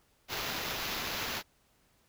violet noise with sample-and-hold, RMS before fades -36 dBFS, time 0.28-1.43 s, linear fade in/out 50 ms, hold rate 8820 Hz, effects pink hiss -69 dBFS RMS until 2.08 s

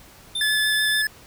square tone with vibrato, 3560 Hz, A7, 20 cents sharp, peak -24 dBFS, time 0.35-1.02 s, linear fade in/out 5 ms, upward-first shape triangle, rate 6.9 Hz, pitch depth 21 cents each way
square tone, 1721 Hz, A6, 39 cents flat, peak -21 dBFS, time 0.41-1.07 s, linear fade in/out 2 ms
effects pink hiss -48 dBFS RMS until 1.26 s

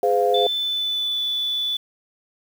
sine chord, F minor, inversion first, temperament equal with one note detuned, 415.3 / 510.1 / 698.5 Hz, Ab4 / C5 / F5, 0 / -44 / 0 cents, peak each -20 / -20 / -20 dBFS, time 0.03-0.47 s, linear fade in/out 2 ms
sine tone with pitch glide, 3524 to 3473 Hz, A7 to A7, +2 to -23 cents, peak -21 dBFS, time 0.34-1.77 s, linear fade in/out 5 ms, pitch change -25 cents, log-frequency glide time 0.49-1.22 s
effects tanh soft clip ceiling -5 dBFS + 7-bit

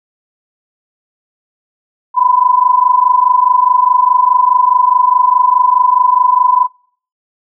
sine tone pair together, 987 / 1011.8 Hz, B5 / B5, -1 / +42 cents, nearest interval unison, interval 43 cents, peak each -10 dBFS, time 2.14-6.68 s, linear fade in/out 50 ms, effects noise-tail reverb RT60 0.5 s tail -24 dB re dry

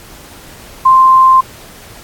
sine tone, 1046.5 Hz, C6, in tune, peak -3 dBFS, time 0.85-1.41 s, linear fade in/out 10 ms, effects pink hiss -36 dBFS RMS until 2.03 s + AAC 64 kbps

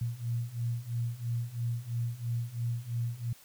sine beating tone pair, 116.54 / 119.54 Hz, A#2 / A#2, 0 / +44 cents, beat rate 3 Hz, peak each -35 / -33 dBFS, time 0.01-3.33 s, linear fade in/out 5 ms, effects white hiss -57 dBFS RMS until 3.44 s

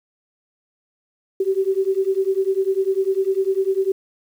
sine beating tone pair, 380.4 / 390.4 Hz, F#4 / G4, +48 / -7 cents, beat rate 10 Hz, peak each -20 dBFS, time 1.4-3.92 s, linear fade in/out 5 ms, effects 8-bit

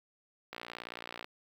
click train, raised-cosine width 0.3 ms, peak -25 dBFS, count 43, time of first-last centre 0.53-1.244 s, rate 58.8 Hz, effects high-pass 200 Hz 12 dB/octave + 9-bit

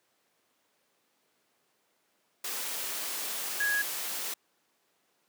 sine tone in noise, 1661.2 Hz, G#6, in tune, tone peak -26 dBFS, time 3.6-3.82 s, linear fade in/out 5 ms, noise white, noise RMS -35 dBFS, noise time 2.44-4.34 s, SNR +6 dB, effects pink hiss -72 dBFS RMS until 5.28 s + high-pass 300 Hz 12 dB/octave

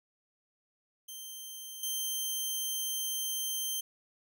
10% pulse tone with level steps, 3136 Hz, G7, in tune, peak -34 / -24 dBFS, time 1.08-3.81 s, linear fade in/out 10 ms, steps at 1.83 s, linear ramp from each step 2 ms, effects none

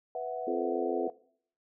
sine chord, B suspended fourth, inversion none, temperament equal, 493.9 / 659.3 / 740 Hz, B4 / E5 / F#5, 0 / 0 / 0 cents, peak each -37 dBFS, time 0.15-1.1 s, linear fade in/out 2 ms
harmonic tone, 87 Hz, F2, 6 cents flat, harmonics 3 / 4 / 5 / 6, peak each -37 / -33 / -33 / -40 dBFS, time 0.47-1.08 s, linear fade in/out 5 ms
effects noise-tail reverb RT60 0.6 s tail -21 dB re dry

